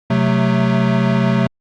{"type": "chord", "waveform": "square", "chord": "F# diminished", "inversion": "second", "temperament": "equal", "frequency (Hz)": [130.81, 185, 220], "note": ["C3", "F#3", "A3"], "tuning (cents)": [0, 0, 0], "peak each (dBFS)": -18, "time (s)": [0.1, 1.47], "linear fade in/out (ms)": 5, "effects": ["low-pass 3000 Hz 12 dB/octave", "Opus 48 kbps"]}